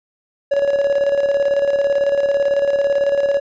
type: tone with tremolo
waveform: triangle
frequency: 562 Hz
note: C#5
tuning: 24 cents sharp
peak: -10 dBFS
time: 0.51-3.4 s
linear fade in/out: 10 ms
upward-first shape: square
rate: 18 Hz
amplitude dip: 50%
effects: resampled to 16000 Hz